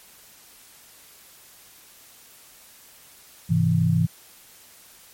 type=chord; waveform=sine; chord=Ab augmented; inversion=none; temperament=equal; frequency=103.83 / 130.81 / 164.81 Hz; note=Ab2 / C3 / E3; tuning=0 / 0 / 0 cents; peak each=-23 / -24 / -19 dBFS; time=3.49-4.07 s; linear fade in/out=20 ms; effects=white hiss -50 dBFS RMS until 5.13 s + MP3 64 kbps